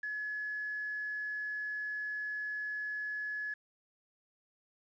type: tone with quantisation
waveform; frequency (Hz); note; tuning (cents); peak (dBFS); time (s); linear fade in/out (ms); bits
sine; 1700; G#6; +40; -35; 0.03-3.54; 5; 10
effects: resampled to 16000 Hz